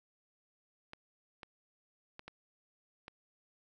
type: clicks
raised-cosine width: 0.3 ms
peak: -30 dBFS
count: 5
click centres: 0.934 / 1.432 / 2.194 / 2.28 / 3.081 s
effects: none